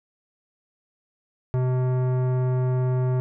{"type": "tone with tanh clipping", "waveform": "sine", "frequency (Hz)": 127.3, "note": "C3", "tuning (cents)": -47, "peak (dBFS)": -22, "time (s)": [1.54, 3.2], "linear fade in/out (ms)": 0, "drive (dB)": 16, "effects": []}